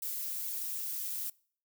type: noise with flanger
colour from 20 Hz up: violet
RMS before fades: -37 dBFS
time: 0.02-1.3 s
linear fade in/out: 5 ms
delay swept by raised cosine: 1.6 to 4.6 ms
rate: 2.3 Hz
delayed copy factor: -0.95
effects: noise-tail reverb RT60 0.5 s tail -24 dB re dry